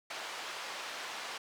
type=band-pass noise; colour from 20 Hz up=pink; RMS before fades=-42 dBFS; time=0.1-1.38 s; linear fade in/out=5 ms; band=750 to 5200 Hz; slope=12 dB/octave; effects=none